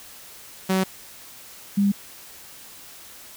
sawtooth / sine tone pair in turn, 188.8 / 200.5 Hz, F#3 / G3, +35 / +39 cents, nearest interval minor second, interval 104 cents, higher second, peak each -15 / -16 dBFS, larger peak first, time 0.69-0.84 / 1.77-1.92 s, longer neither, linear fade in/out 10 ms, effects white hiss -44 dBFS RMS until 3.36 s

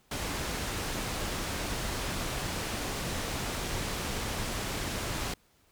pink low-pass noise, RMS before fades -34 dBFS, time 0.11-5.34 s, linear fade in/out 5 ms, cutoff 10000 Hz, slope 12 dB/octave, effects pink hiss -66 dBFS RMS until 5.71 s

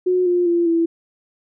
sine tone with pitch steps, 364.5 / 353.7 / 343.2 / 333.1 Hz, F#4 / F4 / F4 / E4, -26 / +22 / -30 / +18 cents, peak -14 dBFS, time 0.06-0.86 s, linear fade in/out 10 ms, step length 200 ms, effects none

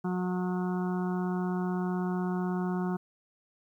harmonic tone, 181.6 Hz, F#3, 32 cents flat, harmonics 1 / 2 / 4 / 5 / 6 / 7 / 8, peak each -29 / -35 / -41 / -43 / -45 / -46 / -47 dBFS, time 0.04-2.97 s, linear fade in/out 10 ms, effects 11-bit

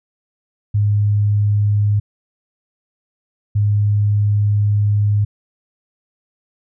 sine tone bursts at uneven times, 103.5 Hz, G#2, 5 cents flat, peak -12 dBFS, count 2, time 0.74-2 / 3.55-5.25 s, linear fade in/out 10 ms, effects none

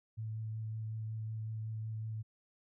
sine tone with vibrato, 110 Hz, A2, in tune, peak -37 dBFS, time 0.17-2.23 s, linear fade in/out 20 ms, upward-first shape sine, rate 5.4 Hz, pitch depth 12 cents each way, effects none

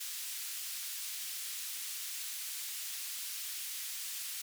white band-pass noise, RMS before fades -41 dBFS, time 0-4.42 s, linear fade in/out 10 ms, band 2300 to 16000 Hz, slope 12 dB/octave, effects none

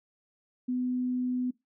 sine tone, 250.7 Hz, B3, 26 cents sharp, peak -27 dBFS, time 0.68-1.51 s, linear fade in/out 10 ms, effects noise-tail reverb RT60 0.2 s tail -21 dB re dry

